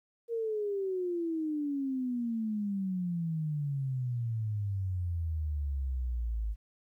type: exponential sweep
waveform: sine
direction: down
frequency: 470 to 51.91 Hz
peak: -30 dBFS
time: 0.28-6.56 s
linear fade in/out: 50 ms
effects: 12-bit